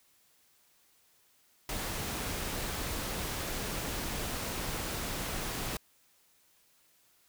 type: noise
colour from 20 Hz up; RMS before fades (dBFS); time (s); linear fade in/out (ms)
pink; -36; 1.69-5.77; 2
effects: white hiss -67 dBFS RMS until 7.28 s